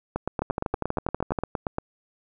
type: two click trains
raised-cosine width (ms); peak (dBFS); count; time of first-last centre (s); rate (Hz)
1; -12 / -12; 15 / 13; 0.16-1.784 / 0.42-1.388; 8.62 / 12.4
effects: none